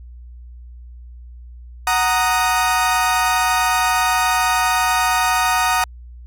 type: chord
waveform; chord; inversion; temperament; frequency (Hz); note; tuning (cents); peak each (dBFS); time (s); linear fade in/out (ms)
30% pulse; D# minor; first; equal; 740 / 932.3 / 1244.5; F#5 / A#5 / D#6; 0 / 0 / 0; -17; 1.87-5.84; 2
effects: added 60 Hz sine -35 dBFS peak until 6.26 s + AAC 64 kbps